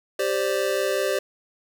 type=chord; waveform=square; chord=G suspended fourth; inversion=none; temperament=just; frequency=392 / 522.7 / 588 Hz; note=G4 / C5 / D5; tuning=0 / -2 / +2 cents; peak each=-27 dBFS; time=0.19-1.19 s; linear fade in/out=5 ms; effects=8-bit